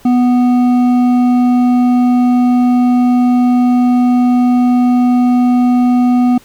triangle tone with hard clipping, 246.9 Hz, B3, in tune, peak -9 dBFS, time 0.05-6.38 s, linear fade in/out 5 ms, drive 11 dB, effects pink hiss -44 dBFS RMS until 6.44 s

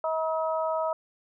harmonic tone, 319.5 Hz, D#4, 46 cents sharp, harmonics 2 / 3 / 4, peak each -27 / -31 / -33 dBFS, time 0.04-0.93 s, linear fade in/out 2 ms, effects none

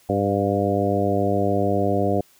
harmonic tone with a mistuned harmonic, 99.7 Hz, G2, 30 cents sharp, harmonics 1 / 2 / 3 / 4 / 5 / 6 / 7, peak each -26 / -26 / -26 / -26 / -26 / -26 / -26 dBFS, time 0.09-2.21 s, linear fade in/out 5 ms, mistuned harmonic 7, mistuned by +18 cents, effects white hiss -56 dBFS RMS until 2.39 s

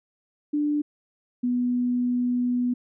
sine tone pair in turn, 295.4 / 246 Hz, D4 / B3, +10 / -7 cents, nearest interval minor third, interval 317 cents, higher first, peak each -21 dBFS, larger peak neither, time 0.53-0.82 / 1.43-2.74 s, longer second, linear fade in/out 10 ms, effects none

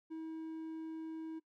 triangle tone, 320.7 Hz, E4, 48 cents flat, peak -39 dBFS, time 0.1-1.4 s, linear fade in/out 20 ms, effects noise-tail reverb RT60 0.1 s tail -22 dB re dry

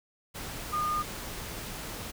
sine tone in noise, 1219 Hz, D#6, 36 cents flat, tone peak -27 dBFS, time 0.72-1.03 s, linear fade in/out 20 ms, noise pink, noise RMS -39 dBFS, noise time 0.34-2.12 s, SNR +9 dB, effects none

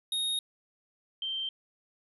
square / sine tone pair in turn, 3729 / 3136 Hz, A#7 / G7, 0 / 0 cents, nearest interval minor third, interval 300 cents, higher first, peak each -29 / -31 dBFS, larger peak first, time 0.12-0.39 / 1.22-1.49 s, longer neither, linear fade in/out 2 ms, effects resampled to 32000 Hz

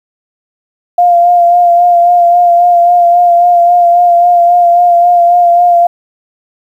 sine tone with vibrato, 698.5 Hz, F5, in tune, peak -3 dBFS, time 0.98-5.87 s, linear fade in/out 5 ms, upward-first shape sine, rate 3.7 Hz, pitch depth 25 cents each way, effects 7-bit

